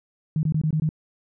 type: tone bursts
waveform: sine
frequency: 155.56 Hz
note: D#3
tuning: in tune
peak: -19 dBFS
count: 6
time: 0.36-0.891 s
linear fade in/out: 2 ms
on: 71 ms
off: 21 ms
effects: none